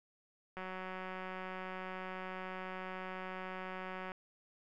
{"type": "click train", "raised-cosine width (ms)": 0.5, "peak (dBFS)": -29, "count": 661, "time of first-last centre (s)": [0.57, 4.118], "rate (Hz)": 186, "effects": []}